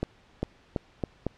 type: accelerating click train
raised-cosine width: 2 ms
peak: -14 dBFS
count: 5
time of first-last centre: 0.03-1.266 s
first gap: 400 ms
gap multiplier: 0.83
effects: pink hiss -59 dBFS RMS until 1.37 s + low-pass 4000 Hz 12 dB/octave